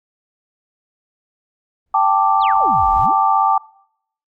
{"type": "noise with exponential growth", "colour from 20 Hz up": "brown", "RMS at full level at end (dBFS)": -31, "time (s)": [1.86, 3.06], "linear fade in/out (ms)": 2, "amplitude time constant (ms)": 260}
{"type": "chord", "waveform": "sine", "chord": "G suspended second", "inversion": "none", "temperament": "equal", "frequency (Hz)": [784, 880, 1174.7], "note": ["G5", "A5", "D6"], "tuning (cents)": [0, 0, 0], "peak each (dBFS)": -16, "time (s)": [1.94, 3.58], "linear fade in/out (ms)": 5}
{"type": "exponential two-way sweep", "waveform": "sine", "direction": "down then up", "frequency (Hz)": [4675, 32.96, 497.9], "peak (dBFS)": -25, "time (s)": [2.4, 3.14], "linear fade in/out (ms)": 50, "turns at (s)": 2.92}
{"effects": ["noise-tail reverb RT60 0.7 s tail -23 dB re dry"]}